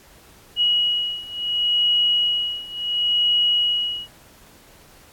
sine beating tone pair, 2907 / 2907.71 Hz, F#7 / F#7, -31 / -31 cents, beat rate 0.71 Hz, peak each -22 / -20 dBFS, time 0.56-4.08 s, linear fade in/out 50 ms, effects pink hiss -50 dBFS RMS until 5.12 s + AAC 64 kbps

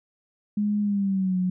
sine tone with pitch glide, 207.7 to 182.91 Hz, G#3 to F#3, 0 to -20 cents, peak -21 dBFS, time 0.57-1.5 s, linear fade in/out 5 ms, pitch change -220 cents, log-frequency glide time 0.81-1.38 s, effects none

